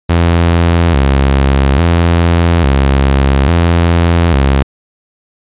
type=tone with vibrato; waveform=sawtooth; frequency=76.1 Hz; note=D#2; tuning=38 cents flat; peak=-3 dBFS; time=0.09-4.63 s; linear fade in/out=10 ms; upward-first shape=square; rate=0.59 Hz; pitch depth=190 cents each way; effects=resampled to 8000 Hz